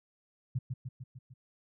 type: tone with echo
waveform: sine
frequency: 127 Hz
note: B2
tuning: 49 cents sharp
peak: -28 dBFS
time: 0.55-0.59 s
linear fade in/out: 10 ms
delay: 150 ms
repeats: 5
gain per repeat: -4 dB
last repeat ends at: 1.34 s
effects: none